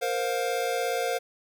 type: chord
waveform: square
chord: Bb suspended second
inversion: none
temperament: equal with one note detuned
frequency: 466.2 / 523.3 / 707.8 Hz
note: Bb4 / C5 / F5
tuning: 0 / 0 / +23 cents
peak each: -31 dBFS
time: 0.01-1.19 s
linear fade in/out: 20 ms
effects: none